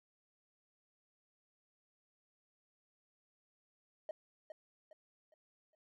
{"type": "tone with echo", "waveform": "triangle", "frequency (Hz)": 622.3, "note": "D#5", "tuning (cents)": 0, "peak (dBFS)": -35, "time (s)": [4.09, 4.11], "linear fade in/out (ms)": 2, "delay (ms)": 410, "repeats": 4, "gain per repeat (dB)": -9, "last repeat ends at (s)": 5.75, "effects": ["tanh soft clip ceiling -35 dBFS"]}